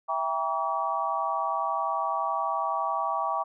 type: chord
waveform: sine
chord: E diminished seventh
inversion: none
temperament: just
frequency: 659.3 / 791.1 / 949.3 / 1139.2 Hz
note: E5 / G5 / Bb5 / Db6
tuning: 0 / +16 / +31 / +47 cents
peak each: -33 / -31 / -32 / -29 dBFS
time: 0.08-3.44 s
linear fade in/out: 20 ms
effects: none